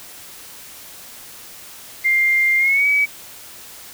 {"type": "tone with pitch glide", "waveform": "sine", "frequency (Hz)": [2100, 2277], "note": ["C7", "C#7"], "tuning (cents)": [6, 46], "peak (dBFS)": -13, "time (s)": [2.04, 3.06], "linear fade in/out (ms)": 20, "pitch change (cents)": 140, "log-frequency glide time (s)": [2.57, 2.87], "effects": ["white hiss -39 dBFS RMS until 3.93 s"]}